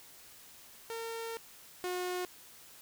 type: tone pair in turn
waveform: sawtooth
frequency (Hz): 456.6 / 361.4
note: A#4 / F#4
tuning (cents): -36 / -41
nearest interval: major third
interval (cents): 405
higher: first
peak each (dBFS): -34 / -30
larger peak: second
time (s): 0.9-1.37 / 1.84-2.25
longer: first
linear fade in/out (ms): 0
effects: white hiss -55 dBFS RMS until 2.81 s